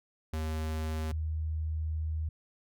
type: tone pair in turn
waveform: square / sine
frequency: 78.6 / 78.6 Hz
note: D#2 / D#2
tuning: +18 / +18 cents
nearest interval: unison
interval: 0 cents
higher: neither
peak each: -32 / -30 dBFS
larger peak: second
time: 0.33-1.12 / 1.12-2.29 s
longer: second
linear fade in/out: 5 ms
effects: none